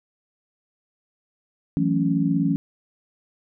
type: chord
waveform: sine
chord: F# minor seventh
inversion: third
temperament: equal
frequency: 164.81 / 185 / 220 / 277.2 Hz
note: E3 / F#3 / A3 / C#4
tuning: 0 / 0 / 0 / 0 cents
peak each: -23 / -25 / -28 / -22 dBFS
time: 1.77-2.56 s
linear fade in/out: 0 ms
effects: none